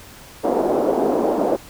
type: band-pass noise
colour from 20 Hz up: white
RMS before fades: -19 dBFS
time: 0.43-1.57 s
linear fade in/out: 20 ms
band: 250 to 660 Hz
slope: 24 dB/octave
effects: pink hiss -42 dBFS RMS until 1.69 s